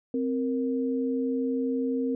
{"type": "tone pair together", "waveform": "sine", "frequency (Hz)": [261.6, 466.1], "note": ["C4", "A#4"], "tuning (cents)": [0, 0], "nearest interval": "minor seventh", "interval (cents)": 1000, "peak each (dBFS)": [-26, -30], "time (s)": [0.14, 2.15], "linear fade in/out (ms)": 2, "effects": []}